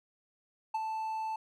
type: tone with ADSR envelope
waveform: triangle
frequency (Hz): 880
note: A5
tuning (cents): 0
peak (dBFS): -26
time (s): 0.74-1.36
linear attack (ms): 8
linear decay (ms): 31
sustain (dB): -5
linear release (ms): 4
effects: none